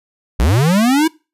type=linear sweep; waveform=square; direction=up; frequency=47 to 329.6 Hz; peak=-11 dBFS; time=0.39-1.08 s; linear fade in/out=10 ms; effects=noise-tail reverb RT60 0.3 s tail -24 dB re dry + resampled to 32000 Hz